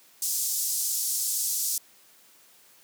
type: band-pass noise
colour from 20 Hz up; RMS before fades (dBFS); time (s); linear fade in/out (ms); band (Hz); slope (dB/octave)
pink; -28; 0.22-1.78; 2; 5800 to 16000; 24
effects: white hiss -57 dBFS RMS until 2.83 s + high-pass 150 Hz 12 dB/octave